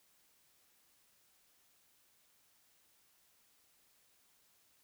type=silence; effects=white hiss -71 dBFS RMS until 4.83 s